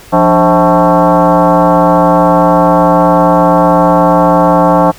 sine tone with frequency modulation, 174.61 Hz, F3, in tune, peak -4 dBFS, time 0.12-4.92 s, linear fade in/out 20 ms, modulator 234 Hz, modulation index 4, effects pink hiss -36 dBFS RMS until 4.98 s

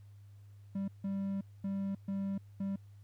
triangle tone bursts at uneven times, 196 Hz, G3, in tune, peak -31 dBFS, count 5, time 0.75-0.88 / 1.04-1.41 / 1.64-1.95 / 2.08-2.38 / 2.6-2.76 s, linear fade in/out 5 ms, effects added 101 Hz sine -52 dBFS peak until 3.03 s + pink hiss -74 dBFS RMS until 3.03 s

